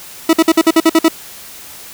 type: tone bursts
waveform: 40% pulse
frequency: 324.8 Hz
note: E4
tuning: 26 cents flat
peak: -5 dBFS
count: 9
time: 0.29-1.084 s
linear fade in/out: 5 ms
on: 42 ms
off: 52 ms
effects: white hiss -34 dBFS RMS until 1.93 s